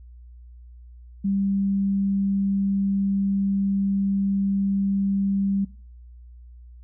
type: tone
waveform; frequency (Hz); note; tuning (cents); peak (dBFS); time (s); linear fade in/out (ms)
sine; 196.9; G3; +8; -20; 1.24-5.65; 10
effects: noise-tail reverb RT60 0.4 s tail -22 dB re dry + added 60 Hz sine -42 dBFS peak until 6.83 s